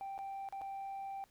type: tone with dropouts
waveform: sine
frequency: 784 Hz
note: G5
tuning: in tune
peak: -38 dBFS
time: 0.01-1.24 s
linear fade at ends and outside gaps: 0 ms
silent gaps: 0.179-0.189 / 0.488-0.525 / 0.612-0.617 s
effects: tanh soft clip ceiling -39 dBFS + pink hiss -70 dBFS RMS until 1.3 s